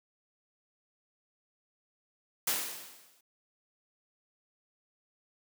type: noise with exponential decay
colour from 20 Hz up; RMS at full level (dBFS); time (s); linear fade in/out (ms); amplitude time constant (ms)
white; -28; 2.47-3.21; 5; 160
effects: high-pass 200 Hz 12 dB/octave